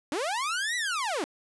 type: linear two-way sweep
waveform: sawtooth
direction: up then down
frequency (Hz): 261.6 to 1995 to 261.6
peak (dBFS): -24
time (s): 0.12-1.24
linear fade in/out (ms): 0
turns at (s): 0.76
effects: resampled to 24000 Hz + 11-bit